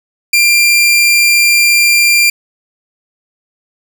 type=tone; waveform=sawtooth; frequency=2381 Hz; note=D7; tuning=23 cents sharp; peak=-3 dBFS; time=0.33-2.3 s; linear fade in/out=5 ms; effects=none